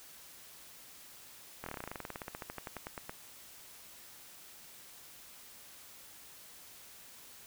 slowing click train, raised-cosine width 0.5 ms, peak -25 dBFS, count 26, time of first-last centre 1.64-3.095 s, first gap 23 ms, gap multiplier 1.07, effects white hiss -54 dBFS RMS until 7.46 s

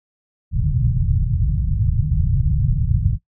white low-pass noise, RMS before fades -18 dBFS, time 0.51-3.19 s, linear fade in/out 50 ms, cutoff 150 Hz, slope 48 dB/octave, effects noise-tail reverb RT60 0.1 s tail -18 dB re dry

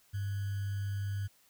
sine tone with sample-and-hold, 99.5 Hz, G2, 26 cents sharp, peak -32 dBFS, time 0.13-1.28 s, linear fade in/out 20 ms, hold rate 1575 Hz, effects white hiss -66 dBFS RMS until 1.49 s

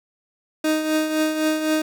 30% pulse tone with tremolo, 311.1 Hz, D#4, in tune, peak -14 dBFS, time 0.64-1.82 s, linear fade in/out 5 ms, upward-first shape triangle, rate 3.9 Hz, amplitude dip 60%, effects none

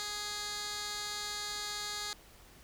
15% pulse tone with band-pass filter, 415.3 Hz, G#4, in tune, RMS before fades -39 dBFS, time 0-2.13 s, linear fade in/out 0 ms, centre 5000 Hz, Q 1.3, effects added 43 Hz sine -61 dBFS peak until 2.63 s + pink hiss -58 dBFS RMS until 2.63 s

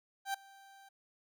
30% pulse tone with ADSR envelope, 784 Hz, G5, in tune, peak -29 dBFS, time 0.25-0.89 s, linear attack 90 ms, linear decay 6 ms, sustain -24 dB, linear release 8 ms, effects none

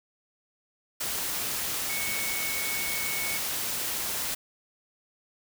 sine tone in noise, 2217 Hz, C#7, in tune, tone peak -33 dBFS, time 1.89-3.38 s, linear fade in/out 10 ms, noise white, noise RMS -31 dBFS, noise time 1-4.35 s, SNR -5 dB, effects none

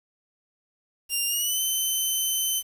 10% pulse tone with pitch glide, 2794 to 3065 Hz, F7 to G7, 0 to -40 cents, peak -16 dBFS, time 1.09-2.63 s, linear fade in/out 50 ms, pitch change +160 cents, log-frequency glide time 1.27-1.6 s, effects 8-bit

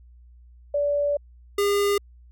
sine / square tone pair in turn, 578 / 405.2 Hz, D5 / G#4, -28 / -43 cents, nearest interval tritone, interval 615 cents, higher first, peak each -20 dBFS, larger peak neither, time 0.74-1.17 / 1.58-1.98 s, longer first, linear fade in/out 5 ms, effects added 60 Hz sine -47 dBFS peak until 2.31 s

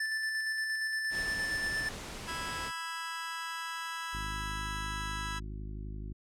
square tone with tremolo, 1760 Hz, A6, in tune, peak -31 dBFS, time 0-1.89 s, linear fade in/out 5 ms, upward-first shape square, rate 8.6 Hz, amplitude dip 25%
pink noise, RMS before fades -42 dBFS, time 1.1-2.72 s, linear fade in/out 50 ms
sawtooth chord, E major, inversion second, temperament just, 988.9 / 1318.5 / 1648.1 Hz, B5 / E6 / G#6, +2 / 0 / -14 cents, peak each -37 dBFS, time 2.27-5.4 s, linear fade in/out 20 ms
harmonic tone, 51.8 Hz, G#1, 4 cents flat, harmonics 1 / 2 / 3 / 4 / 5 / 6 / 7, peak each -39 / -45 / -49 / -51 / -53 / -55 / -56 dBFS, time 4.13-6.13 s, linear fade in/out 10 ms
effects low-pass 9000 Hz 12 dB/octave

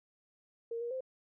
sine tone with pitch steps, 462.9 / 473.7 / 520 Hz, A#4 / A#4 / C5, -12 / +28 / -11 cents, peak -35 dBFS, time 0.71-1.007 s, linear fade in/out 5 ms, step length 99 ms, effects none

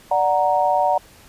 sine chord, D augmented, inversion none, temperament equal, 587.3 / 740 / 932.3 Hz, D5 / F#5 / A#5, 0 / 0 / 0 cents, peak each -21 / -18 / -20 dBFS, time 0.11-0.98 s, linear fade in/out 5 ms, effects pink hiss -48 dBFS RMS until 1.28 s + resampled to 32000 Hz

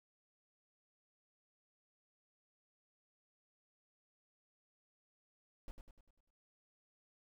brown noise with echo, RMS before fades -45 dBFS, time 5.68-5.71 s, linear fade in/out 0 ms, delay 99 ms, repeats 6, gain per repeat -6 dB, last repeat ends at 6.304 s, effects none

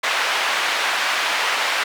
white band-pass noise, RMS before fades -21 dBFS, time 0.03-1.84 s, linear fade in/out 10 ms, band 760 to 2500 Hz, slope 12 dB/octave, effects none

